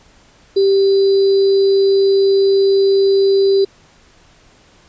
sine tone with sample-and-hold, 392 Hz, G4, in tune, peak -9 dBFS, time 0.56-3.65 s, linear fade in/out 10 ms, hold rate 4410 Hz, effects pink hiss -49 dBFS RMS until 4.88 s + resampled to 16000 Hz

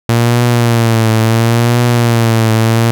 sawtooth tone with vibrato, 116 Hz, A#2, 8 cents flat, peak -4 dBFS, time 0.09-2.91 s, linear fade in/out 0 ms, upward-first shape triangle, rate 0.72 Hz, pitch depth 77 cents each way, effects none

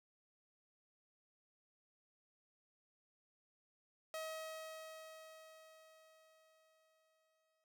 sawtooth tone with exponential decay, 636 Hz, D#5, 38 cents sharp, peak -38 dBFS, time 4.14-7.64 s, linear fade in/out 1 ms, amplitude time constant 760 ms, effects none

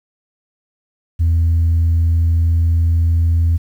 sine tone with pitch glide, 82.9 to 83.43 Hz, E2 to E2, +10 to +21 cents, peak -9 dBFS, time 1.19-3.58 s, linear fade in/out 20 ms, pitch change +11 cents, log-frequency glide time 1.35-3.43 s, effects tanh soft clip ceiling -9 dBFS + 8-bit

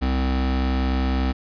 square tone pair together, 65.41 / 260 Hz, C2 / C4, 0 / -11 cents, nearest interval 2 octaves, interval 2389 cents, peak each -21 / -27 dBFS, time 0.01-1.33 s, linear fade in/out 20 ms, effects resampled to 11025 Hz

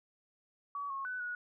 sine tone with pitch steps, 1136 / 1090 / 1498 / 1459 Hz, C#6 / C#6 / F#6 / F#6, +42 / -29 / +21 / -25 cents, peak -36 dBFS, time 0.75-1.35 s, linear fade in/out 2 ms, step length 150 ms, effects none

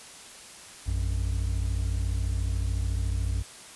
triangle tone pair together, 57.69 / 91.7 Hz, A#1 / F#2, -17 / -15 cents, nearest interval minor sixth, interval 802 cents, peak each -25 / -27 dBFS, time 0.86-3.43 s, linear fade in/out 20 ms, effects white hiss -46 dBFS RMS until 3.75 s + resampled to 24000 Hz

